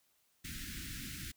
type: band-stop noise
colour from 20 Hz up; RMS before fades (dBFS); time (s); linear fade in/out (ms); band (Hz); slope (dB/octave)
pink; -44; 0.44-1.32; 10; 310 to 1500; 48
effects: white hiss -74 dBFS RMS until 1.36 s